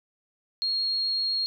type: tone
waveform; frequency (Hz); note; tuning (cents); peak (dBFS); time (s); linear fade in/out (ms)
sine; 4273; C8; +36; -24; 0.62-1.46; 0
effects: none